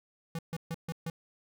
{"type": "tone bursts", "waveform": "square", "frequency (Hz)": 164.81, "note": "E3", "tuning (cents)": 0, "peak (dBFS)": -34, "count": 5, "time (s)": [0.35, 1.1], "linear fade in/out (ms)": 2, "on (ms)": 38, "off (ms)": 140, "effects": []}